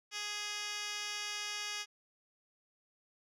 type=tone with band-pass filter; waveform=10% pulse; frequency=415.3 Hz; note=G#4; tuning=in tune; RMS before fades=-40 dBFS; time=0.11-1.86 s; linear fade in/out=50 ms; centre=4300 Hz; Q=2.9; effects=none